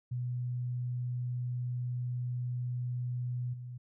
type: tone with level steps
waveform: sine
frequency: 123.47 Hz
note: B2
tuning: in tune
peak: -32 / -40 dBFS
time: 0.11-3.78 s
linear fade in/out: 10 ms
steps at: 3.53 s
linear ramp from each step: 10 ms
effects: none